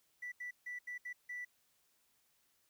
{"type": "tone bursts at uneven times", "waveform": "triangle", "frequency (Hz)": 1968, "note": "B6", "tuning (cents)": -7, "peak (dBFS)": -38, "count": 6, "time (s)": [[0.22, 0.32], [0.4, 0.51], [0.66, 0.79], [0.87, 0.98], [1.05, 1.13], [1.29, 1.45]], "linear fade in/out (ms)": 10, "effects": ["tanh soft clip ceiling -38 dBFS", "white hiss -75 dBFS RMS until 2.69 s"]}